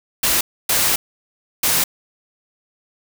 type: noise bursts at uneven times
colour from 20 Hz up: white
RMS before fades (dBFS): -17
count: 3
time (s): 0.23-0.41 / 0.69-0.96 / 1.63-1.84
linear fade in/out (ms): 5
effects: none